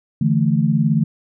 sine chord, D suspended second, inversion none, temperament just, 146.83 / 165.19 / 220.2 Hz, D3 / E3 / A3, 0 / +4 / +2 cents, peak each -18 dBFS, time 0.21-1.04 s, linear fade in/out 5 ms, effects none

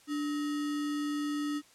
sine tone with sample-and-hold, 293.7 Hz, D4, in tune, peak -30 dBFS, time 0.07-1.62 s, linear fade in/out 50 ms, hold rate 1575 Hz, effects white hiss -60 dBFS RMS until 1.74 s + low-pass 9000 Hz 12 dB/octave

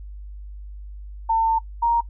sine tone pair in turn, 901 / 935.5 Hz, A5 / A#5, +41 / +6 cents, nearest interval minor second, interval 65 cents, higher second, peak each -16 dBFS, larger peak neither, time 1.29-1.59 / 1.82-2.01 s, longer first, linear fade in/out 10 ms, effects noise-tail reverb RT60 0.1 s tail -21 dB re dry + added 50 Hz sine -34 dBFS peak until 2.09 s

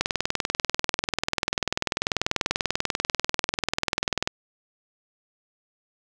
click train, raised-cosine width 0.2 ms, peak -5 dBFS, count 88, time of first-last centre 0.01-4.275 s, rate 20.4 Hz, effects none

